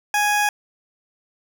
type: tone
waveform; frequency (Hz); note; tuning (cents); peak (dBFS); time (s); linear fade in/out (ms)
20% pulse; 830.6; G#5; 0; -12; 0.14-0.49; 2
effects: none